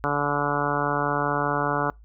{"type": "harmonic tone", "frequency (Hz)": 144.8, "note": "D3", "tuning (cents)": -24, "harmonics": [1, 2, 3, 4, 5, 6, 7, 8, 9, 10], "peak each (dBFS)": [-31, -31, -31, -31, -31, -31, -31, -31, -31, -31], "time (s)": [0.04, 1.9], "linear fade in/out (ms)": 0, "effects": ["noise-tail reverb RT60 0.2 s tail -26 dB re dry", "added 53 Hz sine -46 dBFS peak until 2.04 s"]}